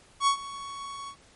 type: tone with ADSR envelope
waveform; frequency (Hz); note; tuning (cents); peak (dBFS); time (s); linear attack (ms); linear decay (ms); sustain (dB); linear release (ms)
45% pulse; 1114; C#6; +8; -18; 0.2-1.16; 72; 92; -18; 82
effects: pink hiss -57 dBFS RMS until 1.35 s + MP3 48 kbps